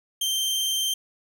sawtooth tone with vibrato, 3141 Hz, G7, 3 cents sharp, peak -20 dBFS, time 0.21-0.94 s, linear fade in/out 5 ms, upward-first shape sine, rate 20 Hz, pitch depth 22 cents each way, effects none

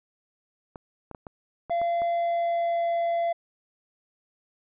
clicks, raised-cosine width 1 ms, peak -25 dBFS, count 7, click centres 0.758 / 1.113 / 1.148 / 1.268 / 1.697 / 1.816 / 2.019 s
triangle tone with pitch glide, 685 to 680.7 Hz, F5 to F5, -34 to -45 cents, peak -21 dBFS, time 1.7-3.33 s, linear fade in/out 10 ms, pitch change -11 cents, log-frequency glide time 2.12-2.91 s
effects resampled to 8000 Hz

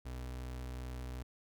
35% pulse tone, 62.6 Hz, B1, 24 cents sharp, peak -39 dBFS, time 0.05-1.23 s, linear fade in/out 10 ms, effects none

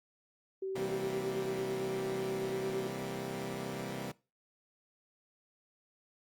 sine tone, 383.2 Hz, G4, 39 cents flat, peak -34 dBFS, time 0.62-2.87 s, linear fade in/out 5 ms
15% pulse chord, C dominant seventh, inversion none, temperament equal, 130.81 / 164.81 / 196 / 233.1 Hz, C3 / E3 / G3 / Bb3, 0 / 0 / 0 / 0 cents, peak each -36 / -39 / -36 / -38 dBFS, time 0.75-4.12 s, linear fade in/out 10 ms
effects noise-tail reverb RT60 0.3 s tail -21 dB re dry + Opus 32 kbps

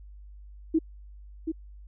sine tone with echo, 321.1 Hz, E4, 45 cents flat, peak -19 dBFS, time 0.74-0.79 s, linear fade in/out 10 ms, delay 730 ms, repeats 1, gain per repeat -7 dB, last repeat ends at 1.52 s, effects added 50 Hz sine -44 dBFS peak until 1.87 s

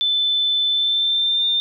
sine tone with pitch glide, 3520 to 3602 Hz, A7 to A7, 0 to +40 cents, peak -16 dBFS, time 0.01-1.6 s, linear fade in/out 0 ms, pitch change +40 cents, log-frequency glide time 0.69-1.48 s, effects none

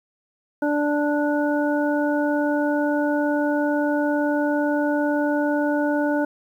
harmonic tone, 293.7 Hz, D4, in tune, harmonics 1 / 2 / 3 / 5, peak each -21 / -24 / -29 / -29 dBFS, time 0.62-6.25 s, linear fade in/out 5 ms, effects 9-bit

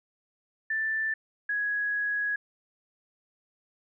sine tone pair in turn, 1767 / 1667.8 Hz, A6 / G#6, +7 / +7 cents, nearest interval minor second, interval 100 cents, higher first, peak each -26 dBFS, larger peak neither, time 0.7-1.14 / 1.49-2.36 s, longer second, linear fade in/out 5 ms, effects none

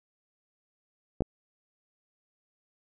clicks, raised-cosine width 2 ms, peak -14 / -18 dBFS, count 2, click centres 1.207 / 1.221 s, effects none

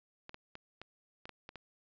clicks, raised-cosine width 0.3 ms, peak -30 dBFS, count 8, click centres 0.294 / 0.344 / 0.554 / 0.816 / 1.255 / 1.293 / 1.491 / 1.557 s, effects resampled to 16000 Hz

